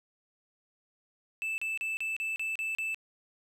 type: tone bursts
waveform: triangle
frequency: 2637 Hz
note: E7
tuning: in tune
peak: -29 dBFS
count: 8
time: 1.42-2.945 s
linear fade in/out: 0 ms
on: 160 ms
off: 35 ms
effects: none